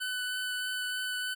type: tone with vibrato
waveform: 25% pulse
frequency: 1500 Hz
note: F#6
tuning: 23 cents sharp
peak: -28 dBFS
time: 0-1.35 s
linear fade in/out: 20 ms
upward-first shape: triangle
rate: 3.2 Hz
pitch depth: 10 cents each way
effects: none